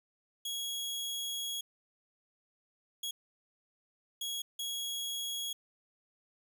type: tone bursts at uneven times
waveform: sawtooth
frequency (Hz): 3322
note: G#7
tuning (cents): 0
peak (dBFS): -32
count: 4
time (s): 0.45-1.61 / 3.03-3.11 / 4.21-4.42 / 4.59-5.53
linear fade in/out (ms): 5
effects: none